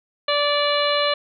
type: harmonic tone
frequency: 582 Hz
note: D5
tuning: 16 cents flat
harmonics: 1 / 2 / 3 / 4 / 5 / 6 / 7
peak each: -21 / -24 / -29 / -29 / -27 / -29 / -26 dBFS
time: 0.28-1.14 s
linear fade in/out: 5 ms
effects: none